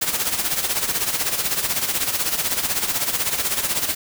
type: noise with tremolo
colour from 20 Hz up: white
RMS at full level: -20 dBFS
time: 0.01-3.95 s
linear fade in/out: 10 ms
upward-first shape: sine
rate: 16 Hz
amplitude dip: 65%
effects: none